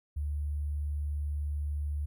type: tone with sample-and-hold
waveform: sine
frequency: 73.3 Hz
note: D2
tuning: 3 cents flat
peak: -30 dBFS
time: 0.16-2.06 s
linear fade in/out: 10 ms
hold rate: 11025 Hz
effects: none